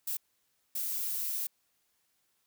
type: noise bursts at uneven times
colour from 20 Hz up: violet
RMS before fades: -34 dBFS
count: 2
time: 0.07-0.17 / 0.75-1.47 s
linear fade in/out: 5 ms
effects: white hiss -75 dBFS RMS until 2.46 s